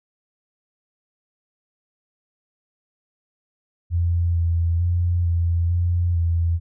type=tone with pitch steps; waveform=sine; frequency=85.8 / 84.3 / 87.3 / 85.1 / 87.2 / 84.3 Hz; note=F2 / E2 / F2 / F2 / F2 / E2; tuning=-30 / +39 / 0 / -44 / -2 / +39 cents; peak=-17 dBFS; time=3.9-6.6 s; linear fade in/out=50 ms; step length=450 ms; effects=none